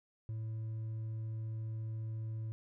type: tone with hard clipping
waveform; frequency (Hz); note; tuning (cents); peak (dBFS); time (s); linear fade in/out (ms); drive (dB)
sine; 110.7; A2; +11; -38; 0.29-2.52; 0; 2
effects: none